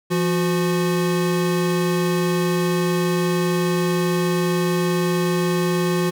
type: tone pair together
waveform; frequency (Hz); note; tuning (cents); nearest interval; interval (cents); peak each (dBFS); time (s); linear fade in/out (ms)
square; 171.11 / 363.1; F3 / F#4; -35 / -33; octave + minor second; 1302; -21 / -22; 0.1-6.11; 20
effects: none